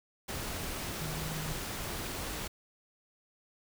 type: tone in noise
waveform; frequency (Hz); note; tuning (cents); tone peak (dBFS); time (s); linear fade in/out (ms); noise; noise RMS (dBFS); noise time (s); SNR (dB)
sine; 156; D#3; +5; -38; 1-1.54; 10; pink; -38; 0.28-2.48; -3
effects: none